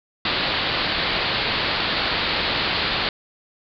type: low-pass noise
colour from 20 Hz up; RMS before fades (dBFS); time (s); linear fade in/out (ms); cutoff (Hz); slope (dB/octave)
white; -23; 0.25-3.09; 2; 4600; 96
effects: none